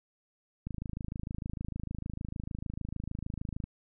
click train, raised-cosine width 5 ms, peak -24 dBFS, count 80, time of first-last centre 0.67-3.64 s, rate 26.6 Hz, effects none

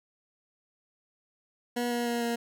20% pulse tone with pitch steps, 241.4 / 239.2 / 237 / 234.8 Hz, B3 / A#3 / A#3 / A#3, -39 / +45 / +29 / +13 cents, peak -23 dBFS, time 1.76-2.36 s, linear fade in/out 10 ms, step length 150 ms, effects none

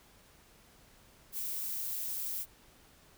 violet noise, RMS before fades -37 dBFS, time 1.32-2.46 s, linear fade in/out 50 ms, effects pink hiss -61 dBFS RMS until 3.17 s

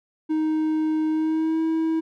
triangle tone with pitch glide, 312.4 to 322.3 Hz, D#4 to E4, +7 to -39 cents, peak -18 dBFS, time 0.29-2.01 s, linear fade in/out 20 ms, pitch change +54 cents, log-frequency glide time 1.09-1.62 s, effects none

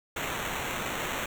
white noise with sample-and-hold, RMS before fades -33 dBFS, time 0.16-1.26 s, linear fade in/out 5 ms, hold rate 4900 Hz, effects none

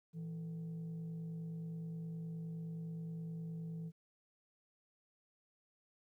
sine tone with frequency modulation, 163.8 Hz, E3, 11 cents flat, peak -40 dBFS, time 0.13-3.92 s, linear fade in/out 50 ms, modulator 278 Hz, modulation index 0.26, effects tanh soft clip ceiling -37 dBFS + 13-bit

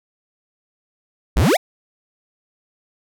square exponential sweep, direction up, 43.97 to 830.6 Hz, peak -13 dBFS, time 1.36-1.57 s, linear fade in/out 10 ms, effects none

